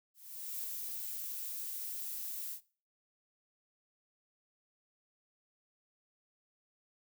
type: noise with ADSR envelope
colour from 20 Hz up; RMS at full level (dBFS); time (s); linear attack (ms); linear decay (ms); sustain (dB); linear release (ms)
violet; -39; 0.14-2.61; 500; 4; -2; 95
effects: noise-tail reverb RT60 0.4 s tail -20 dB re dry